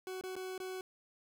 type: tone with dropouts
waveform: 40% pulse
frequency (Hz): 373.3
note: F#4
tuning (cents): +15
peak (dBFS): -39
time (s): 0.07-0.81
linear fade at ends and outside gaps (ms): 1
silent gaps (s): 0.211-0.237 / 0.355-0.364 / 0.579-0.601
effects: none